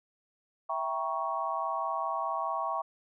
sine chord, E diminished seventh, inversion none, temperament equal with one note detuned, 659.3 / 784 / 947.5 / 1108.7 Hz, E5 / G5 / Bb5 / Db6, 0 / 0 / +28 / 0 cents, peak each -36 / -36 / -36 / -33 dBFS, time 0.69-2.82 s, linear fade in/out 10 ms, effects none

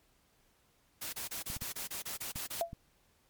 white noise bursts, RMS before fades -40 dBFS, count 11, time 1.01-2.62 s, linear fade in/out 10 ms, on 120 ms, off 29 ms
clicks, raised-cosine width 5 ms, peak -31 dBFS, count 5, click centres 1.501 / 1.566 / 1.621 / 2.359 / 2.731 s
sine tone with exponential decay, 676 Hz, E5, 43 cents sharp, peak -25 dBFS, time 2.61-2.73 s, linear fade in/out 1 ms, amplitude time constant 26 ms
effects pink hiss -70 dBFS RMS until 3.29 s + MP3 96 kbps

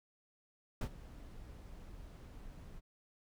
brown noise with ADSR envelope, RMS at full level -32 dBFS, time 0.81-2.81 s, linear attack 4 ms, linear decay 69 ms, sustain -19 dB, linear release 35 ms, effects none

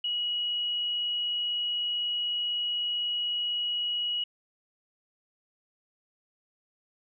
sine tone, 2911 Hz, F#7, 29 cents flat, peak -27 dBFS, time 0.04-4.24 s, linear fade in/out 5 ms, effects none

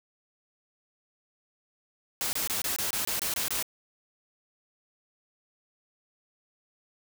white noise bursts, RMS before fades -30 dBFS, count 10, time 2.21-3.626 s, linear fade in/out 0 ms, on 120 ms, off 24 ms, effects none

